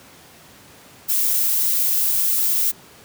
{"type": "noise", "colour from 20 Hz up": "violet", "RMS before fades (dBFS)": -19, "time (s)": [1.08, 2.72], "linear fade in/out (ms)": 20, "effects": ["pink hiss -46 dBFS RMS until 3.04 s", "high-pass 100 Hz 12 dB/octave"]}